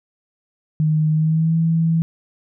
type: tone with pitch glide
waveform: sine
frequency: 155 to 163.84 Hz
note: D#3 to E3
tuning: -6 to -10 cents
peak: -14 dBFS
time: 0.8-2.02 s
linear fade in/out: 0 ms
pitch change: +96 cents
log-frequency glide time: 1.12-1.56 s
effects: none